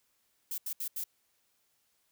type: noise bursts at uneven times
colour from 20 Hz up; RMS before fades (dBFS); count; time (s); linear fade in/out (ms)
violet; -36; 4; 0.51-0.58 / 0.66-0.73 / 0.8-0.88 / 0.96-1.04; 5
effects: white hiss -74 dBFS RMS until 2.11 s